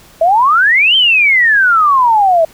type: exponential two-way sweep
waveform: sine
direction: up then down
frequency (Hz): 632 to 3172 to 632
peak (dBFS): -6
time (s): 0.21-2.45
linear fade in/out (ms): 5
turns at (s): 0.96
effects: pink hiss -42 dBFS RMS until 2.53 s